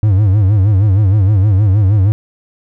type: tone with vibrato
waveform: triangle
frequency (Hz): 100.3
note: G2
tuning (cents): +40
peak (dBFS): -5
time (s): 0.03-2.12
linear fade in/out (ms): 0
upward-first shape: sine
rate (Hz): 6.4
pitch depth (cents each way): 140
effects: none